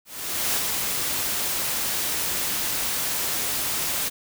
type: noise with ADSR envelope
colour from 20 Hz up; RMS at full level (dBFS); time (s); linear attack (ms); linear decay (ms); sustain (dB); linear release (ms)
white; -23; 0.05-4.1; 500; 50; -3; 24
effects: none